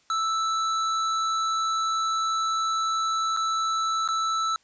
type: tone with dropouts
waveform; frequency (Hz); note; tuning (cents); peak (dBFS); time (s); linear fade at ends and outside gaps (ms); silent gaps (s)
square; 1318.5; E6; 0; -24; 0.1-4.56; 1; 3.365-3.371 / 4.077-4.087
effects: white hiss -63 dBFS RMS until 4.63 s + resampled to 16000 Hz